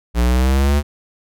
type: exponential sweep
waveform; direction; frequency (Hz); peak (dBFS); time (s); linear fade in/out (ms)
square; up; 58.27 to 73.8; -13; 0.14-0.83; 50
effects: none